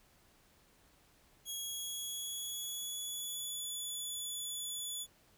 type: tone with pitch glide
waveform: 15% pulse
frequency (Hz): 3315 to 3442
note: G#7 to A7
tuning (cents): -4 to -39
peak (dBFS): -32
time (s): 1.45-5.07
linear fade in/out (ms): 50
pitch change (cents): +65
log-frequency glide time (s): 1.59-3.67
effects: pink hiss -67 dBFS RMS until 5.37 s